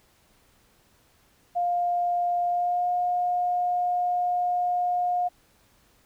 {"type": "tone with pitch glide", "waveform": "sine", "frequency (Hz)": [704, 714.2], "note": ["F5", "F5"], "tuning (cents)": [14, 39], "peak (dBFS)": -22, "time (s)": [1.55, 5.29], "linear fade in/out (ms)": 20, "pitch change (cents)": 25, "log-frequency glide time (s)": [2.48, 2.89], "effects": ["pink hiss -62 dBFS RMS until 6.05 s"]}